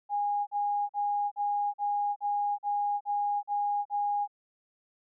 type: tone bursts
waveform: sine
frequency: 820 Hz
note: G#5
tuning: 22 cents flat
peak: -26 dBFS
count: 10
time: 0.09-4.277 s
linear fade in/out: 50 ms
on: 380 ms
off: 43 ms
effects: none